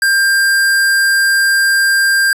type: tone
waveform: square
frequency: 1593 Hz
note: G6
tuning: 27 cents sharp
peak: -10 dBFS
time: 0.02-2.33 s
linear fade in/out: 2 ms
effects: resampled to 32000 Hz + 8-bit